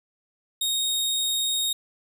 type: tone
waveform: sawtooth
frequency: 3729 Hz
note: A#7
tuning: in tune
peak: -20 dBFS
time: 0.61-1.73 s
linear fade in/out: 5 ms
effects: none